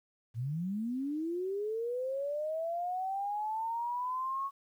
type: linear sweep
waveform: sine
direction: up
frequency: 107.1 to 1108.7 Hz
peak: -32 dBFS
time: 0.34-4.51 s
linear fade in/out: 50 ms
effects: 11-bit